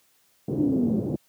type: band-pass noise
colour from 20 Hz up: pink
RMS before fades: -28 dBFS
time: 0.48-1.16 s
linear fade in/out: 5 ms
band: 120 to 450 Hz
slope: 24 dB/octave
type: exponential sweep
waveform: sine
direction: down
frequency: 311.1 to 204.3 Hz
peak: -21 dBFS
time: 0.58-1 s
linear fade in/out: 10 ms
effects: white hiss -64 dBFS RMS until 1.28 s + high-pass 60 Hz 12 dB/octave